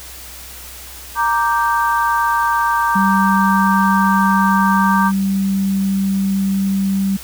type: chord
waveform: sine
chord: G minor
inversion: first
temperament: equal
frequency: 932.3 / 1174.7 / 1568 Hz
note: Bb5 / D6 / G6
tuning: 0 / 0 / 0 cents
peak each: -16 / -18 / -20 dBFS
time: 1.15-5.12 s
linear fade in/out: 50 ms
type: tone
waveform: sine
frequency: 194.6 Hz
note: G3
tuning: 12 cents flat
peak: -14 dBFS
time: 2.95-7.17 s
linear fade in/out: 10 ms
effects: added 62 Hz sine -39 dBFS peak until 7.23 s + white hiss -35 dBFS RMS until 7.23 s